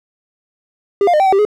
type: tone with pitch steps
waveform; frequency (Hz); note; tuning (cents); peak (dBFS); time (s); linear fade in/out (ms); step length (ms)
triangle; 400.8 / 702 / 607 / 776 / 760 / 392.5 / 420.4; G4 / F5 / D#5 / G5 / F#5 / G4 / G#4; +38 / +9 / -43 / -18 / +46 / +2 / +21; -7; 1.01-1.451; 2; 63
effects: none